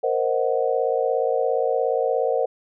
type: chord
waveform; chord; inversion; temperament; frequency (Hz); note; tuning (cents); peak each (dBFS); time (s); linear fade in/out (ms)
sine; C half-diminished seventh; third; equal; 466.2 / 523.3 / 622.3 / 740; Bb4 / C5 / Eb5 / Gb5; 0 / 0 / 0 / 0; -23 / -23 / -27 / -27; 0.03-2.46; 10
effects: none